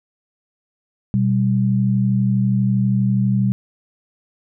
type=tone pair together; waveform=sine; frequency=123.22 / 195.6 Hz; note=B2 / G3; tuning=-4 / -4 cents; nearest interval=minor sixth; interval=800 cents; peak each=-17 dBFS; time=1.14-3.52 s; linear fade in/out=0 ms; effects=none